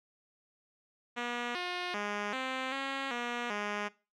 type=tone with pitch steps; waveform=5% pulse; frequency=240.9 / 357.4 / 206.1 / 260.8 / 271.9 / 240.3 / 206.8 Hz; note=B3 / F4 / G#3 / C4 / C#4 / B3 / G#3; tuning=-43 / +40 / -13 / -5 / -33 / -47 / -7 cents; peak=-22 dBFS; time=1.16-3.89 s; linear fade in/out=20 ms; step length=390 ms; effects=noise-tail reverb RT60 0.3 s tail -20 dB re dry + low-pass 4000 Hz 12 dB/octave